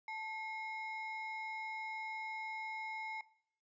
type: ring-modulated tone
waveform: triangle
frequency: 1516 Hz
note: F#6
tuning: 42 cents sharp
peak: -36 dBFS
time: 0.08-3.21 s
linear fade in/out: 2 ms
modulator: 637 Hz
effects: noise-tail reverb RT60 0.6 s tail -18 dB re dry + resampled to 16000 Hz